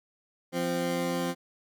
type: tone pair together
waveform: 20% pulse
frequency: 173.7 / 260.3 Hz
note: F3 / C4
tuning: -9 / -9 cents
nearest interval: perfect fifth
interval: 700 cents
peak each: -26 dBFS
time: 0.52-1.35 s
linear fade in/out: 50 ms
effects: none